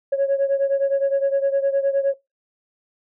sine beating tone pair, 549 / 558.7 Hz, C#5 / C#5, -17 / +13 cents, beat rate 9.7 Hz, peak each -17 / -21 dBFS, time 0.12-2.14 s, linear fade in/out 10 ms, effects noise-tail reverb RT60 0.2 s tail -21 dB re dry + tanh soft clip ceiling -13 dBFS

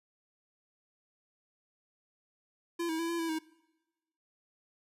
square tone with pitch steps, 340.7 / 321.1 / 333.4 / 338.9 / 330 / 317 Hz, F4 / E4 / E4 / E4 / E4 / D#4, -43 / -45 / +20 / +48 / +2 / +32 cents, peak -32 dBFS, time 2.79-3.39 s, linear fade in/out 10 ms, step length 100 ms, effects noise-tail reverb RT60 1.0 s tail -22 dB re dry + resampled to 32000 Hz

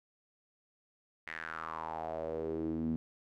sawtooth tone with band-pass filter sweep, 80.5 Hz, E2, 41 cents flat, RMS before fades -38 dBFS, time 1.27-2.96 s, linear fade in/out 0 ms, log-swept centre 2000 to 220 Hz, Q 5.2, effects none

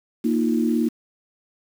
sine chord, Bb suspended fourth, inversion none, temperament equal, 233.1 / 311.1 / 349.2 Hz, Bb3 / Eb4 / F4, 0 / 0 / 0 cents, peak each -20 / -23 / -26 dBFS, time 0.24-0.89 s, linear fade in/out 10 ms, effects 7-bit

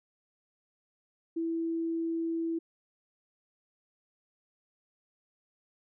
sine tone, 330 Hz, E4, 2 cents sharp, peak -29 dBFS, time 1.36-2.59 s, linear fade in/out 10 ms, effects none

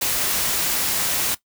white noise, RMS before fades -22 dBFS, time 0.01-1.35 s, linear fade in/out 10 ms, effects noise-tail reverb RT60 0.1 s tail -17 dB re dry

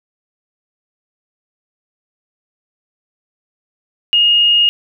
sine tone, 2855 Hz, F7, 37 cents sharp, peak -8 dBFS, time 4.13-4.69 s, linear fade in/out 0 ms, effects none

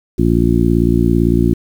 harmonic tone, 57.8 Hz, A#1, 14 cents flat, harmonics 1 / 2 / 3 / 4 / 5 / 6, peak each -17 / -17 / -17 / -17 / -17 / -17 dBFS, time 0.18-1.54 s, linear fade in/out 10 ms, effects 7-bit

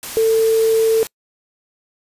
sine tone in noise, 446.7 Hz, A4, 26 cents sharp, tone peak -11 dBFS, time 0.17-1.03 s, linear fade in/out 0 ms, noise white, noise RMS -29 dBFS, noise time 0.03-1.07 s, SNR +15 dB, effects noise-tail reverb RT60 0.1 s tail -26 dB re dry + resampled to 32000 Hz

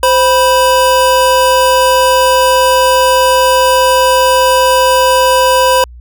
square tone pair together, 520.7 / 983 Hz, C5 / B5, -8 / -8 cents, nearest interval major seventh, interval 1100 cents, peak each -10 dBFS, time 0.03-5.84 s, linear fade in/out 2 ms, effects added 60 Hz sine -30 dBFS peak until 6 s

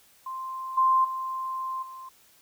sine tone with level steps, 1046.5 Hz, C6, in tune, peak -32 / -18 / -29 / -39 dBFS, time 0.26-2.09 s, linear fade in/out 5 ms, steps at 0.77 / 1.04 / 1.82 s, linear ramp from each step 10 ms, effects white hiss -59 dBFS RMS until 2.41 s

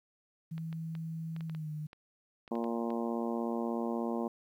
sine tone with pitch glide, 162.3 to 152.31 Hz, E3 to D#3, -27 to -37 cents, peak -36 dBFS, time 0.51-1.87 s, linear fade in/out 10 ms, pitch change -110 cents, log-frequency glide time 1.46-1.7 s
clicks, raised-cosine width 0.3 ms, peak -34 dBFS, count 12, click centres 0.58 / 0.728 / 0.952 / 1.364 / 1.408 / 1.497 / 1.549 / 1.931 / 2.478 / 2.554 / 2.642 / 2.904 s
harmonic tone, 116.54 Hz, A#2, in tune, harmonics 2 / 3 / 4 / 5 / 6 / 7 / 8 / 9, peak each -34 / -38 / -40 / -42 / -44 / -45 / -46 / -47 dBFS, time 2.51-4.28 s, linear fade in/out 5 ms
effects 11-bit

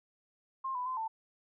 sine tone with pitch steps, 1061 / 994 / 1030 / 890 Hz, C6 / B5 / C6 / A5, +24 / +11 / -28 / +20 cents, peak -33 dBFS, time 0.64-1.08 s, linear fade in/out 10 ms, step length 110 ms, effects none

